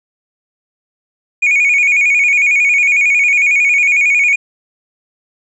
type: tone with vibrato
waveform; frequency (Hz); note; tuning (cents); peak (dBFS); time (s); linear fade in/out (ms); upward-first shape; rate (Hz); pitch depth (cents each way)
triangle; 2332; D7; -13; -6; 1.42-4.36; 10; square; 11; 77
effects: tanh soft clip ceiling -3 dBFS + resampled to 22050 Hz